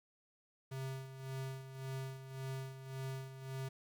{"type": "tone with tremolo", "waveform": "square", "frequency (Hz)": 133, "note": "C3", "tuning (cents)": 29, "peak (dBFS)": -40, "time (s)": [0.71, 3.69], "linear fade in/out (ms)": 10, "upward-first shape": "sine", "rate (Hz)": 1.8, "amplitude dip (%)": 70, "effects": ["11-bit"]}